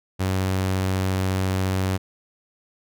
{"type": "tone", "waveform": "sawtooth", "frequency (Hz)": 94.4, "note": "F#2", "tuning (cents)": 35, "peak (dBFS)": -17, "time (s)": [0.19, 1.98], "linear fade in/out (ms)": 20, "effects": []}